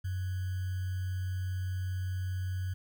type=tone with sample-and-hold; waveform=sine; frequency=92.5 Hz; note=F#2; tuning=in tune; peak=-31 dBFS; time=0.04-2.74 s; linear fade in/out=10 ms; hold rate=1575 Hz; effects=none